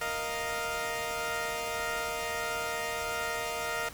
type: chord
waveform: 15% pulse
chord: Bb suspended fourth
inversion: none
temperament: equal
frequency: 466.2 / 622.3 / 698.5 Hz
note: Bb4 / Eb5 / F5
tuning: 0 / 0 / 0 cents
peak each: -30 dBFS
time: 0.01-3.89 s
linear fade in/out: 5 ms
effects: pink hiss -47 dBFS RMS until 3.93 s